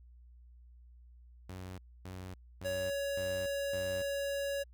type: tone bursts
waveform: sawtooth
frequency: 92.5 Hz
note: F#2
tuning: in tune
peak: -39 dBFS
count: 5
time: 1.49-4.02 s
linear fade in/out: 5 ms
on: 290 ms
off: 270 ms
type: tone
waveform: square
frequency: 560 Hz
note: C#5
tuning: 18 cents sharp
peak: -34 dBFS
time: 2.64-4.64 s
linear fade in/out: 20 ms
effects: added 60 Hz sine -54 dBFS peak until 4.73 s